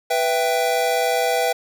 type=chord; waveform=square; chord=E minor; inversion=second; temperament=equal with one note detuned; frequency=493.9 / 664.6 / 784 Hz; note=B4 / E5 / G5; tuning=0 / +14 / 0 cents; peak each=-23 dBFS; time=0.1-1.53 s; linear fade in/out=10 ms; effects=none